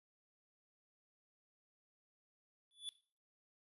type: tone with exponential growth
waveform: square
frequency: 3455 Hz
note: A7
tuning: 32 cents flat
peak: -39 dBFS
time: 2.71-2.89 s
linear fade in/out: 0 ms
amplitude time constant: 39 ms
effects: noise-tail reverb RT60 0.4 s tail -17 dB re dry + resampled to 32000 Hz